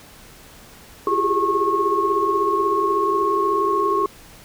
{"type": "tone cluster", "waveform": "sine", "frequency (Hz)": [342.3, 388.1, 404.3, 420.7, 1091], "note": ["F4", "G4", "G#4", "G#4", "C#6"], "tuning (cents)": [-35, -17, -46, 22, -28], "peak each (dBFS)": [-26, -26, -24, -27, -19], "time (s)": [1.07, 4.06], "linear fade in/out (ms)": 2, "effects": ["pink hiss -45 dBFS RMS until 4.44 s"]}